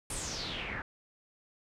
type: noise with low-pass filter sweep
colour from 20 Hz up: pink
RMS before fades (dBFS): -38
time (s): 0.1-0.82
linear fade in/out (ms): 2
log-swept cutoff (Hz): 10000 to 1600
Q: 5.5
effects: none